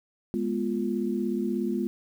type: chord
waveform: sine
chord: F diminished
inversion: first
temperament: equal with one note detuned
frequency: 207.7 / 244.4 / 349.2 Hz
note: Ab3 / Cb4 / F4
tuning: 0 / -18 / 0 cents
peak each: -29 / -30 / -30 dBFS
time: 0.34-1.87 s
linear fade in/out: 0 ms
effects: 9-bit